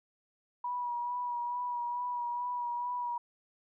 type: tone with vibrato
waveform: sine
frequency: 970 Hz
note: B5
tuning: 31 cents flat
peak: -32 dBFS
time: 0.64-3.18 s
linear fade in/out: 5 ms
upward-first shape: sine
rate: 2.3 Hz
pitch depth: 24 cents each way
effects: none